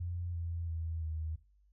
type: tone with pitch steps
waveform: sine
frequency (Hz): 87.3 / 84.47 / 81.74 / 79.09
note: F2 / E2 / E2 / D#2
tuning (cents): 0 / +43 / -14 / +29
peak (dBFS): -35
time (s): 0-1.36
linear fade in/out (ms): 10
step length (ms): 340
effects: noise-tail reverb RT60 0.3 s tail -17 dB re dry + added 50 Hz sine -64 dBFS peak until 1.72 s